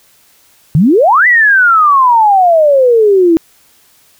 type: exponential two-way sweep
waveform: sine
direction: up then down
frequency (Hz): 137.4 to 2011 to 320.5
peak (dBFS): -4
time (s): 0.75-3.37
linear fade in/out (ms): 0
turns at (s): 1.27
effects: white hiss -48 dBFS RMS until 4.19 s